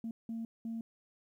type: tone bursts at uneven times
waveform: sine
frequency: 227.6 Hz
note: A#3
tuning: 41 cents flat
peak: -35 dBFS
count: 3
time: 0.04-0.11 / 0.29-0.45 / 0.65-0.81 s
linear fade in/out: 2 ms
effects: tanh soft clip ceiling -33 dBFS + 12-bit